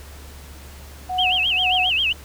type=tone with tremolo; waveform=sine; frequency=736 Hz; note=F#5; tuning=9 cents flat; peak=-20 dBFS; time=1.09-1.9 s; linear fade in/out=10 ms; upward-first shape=sine; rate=1.9 Hz; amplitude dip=95%
type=tone with vibrato; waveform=sine; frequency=2879 Hz; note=F#7; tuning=48 cents flat; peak=-17 dBFS; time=1.18-2.13 s; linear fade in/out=10 ms; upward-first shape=sine; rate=7.5 Hz; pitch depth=210 cents each way
effects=added 71 Hz sine -39 dBFS peak until 2.24 s + pink hiss -44 dBFS RMS until 2.24 s